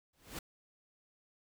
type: noise with exponential growth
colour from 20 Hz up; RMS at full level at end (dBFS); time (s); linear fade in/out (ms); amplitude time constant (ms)
pink; -39; 0.13-0.39; 5; 56
effects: none